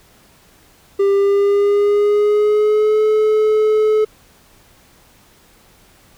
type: tone with pitch glide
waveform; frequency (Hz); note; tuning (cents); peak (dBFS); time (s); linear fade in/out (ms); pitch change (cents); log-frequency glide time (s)
triangle; 397 to 430.4; G4 to A4; +22 to -38; -9; 0.99-4.05; 10; +140; 1.13-3.02
effects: pink hiss -50 dBFS RMS until 6.17 s